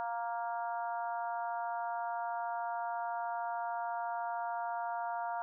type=harmonic tone; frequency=233.7 Hz; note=A#3; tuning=5 cents sharp; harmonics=3 / 4 / 5 / 6 / 7; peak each=-37 / -38 / -48 / -45 / -55 dBFS; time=0-5.42 s; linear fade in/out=0 ms; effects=none